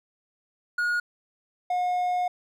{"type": "tone pair in turn", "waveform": "triangle", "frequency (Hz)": [1441, 720.5], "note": ["F#6", "F#5"], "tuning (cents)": [-46, -46], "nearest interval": "octave", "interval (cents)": 1200, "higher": "first", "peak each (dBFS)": [-21, -21], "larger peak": "neither", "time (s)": [[0.78, 1], [1.7, 2.28]], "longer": "second", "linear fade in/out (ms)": 5, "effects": []}